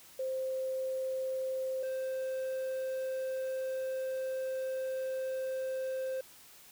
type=tone pair in turn; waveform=sine / triangle; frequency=523.3 / 523.3 Hz; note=C5 / C5; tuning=0 / 0 cents; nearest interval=unison; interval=0 cents; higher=neither; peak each=-32 / -31 dBFS; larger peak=second; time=0.19-1.83 / 1.83-6.21 s; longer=second; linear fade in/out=5 ms; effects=white hiss -56 dBFS RMS until 6.71 s